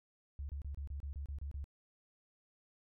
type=tone bursts; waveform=sine; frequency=70.5 Hz; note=C#2; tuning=30 cents sharp; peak=-39 dBFS; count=10; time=0.39-1.642 s; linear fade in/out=0 ms; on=100 ms; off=28 ms; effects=none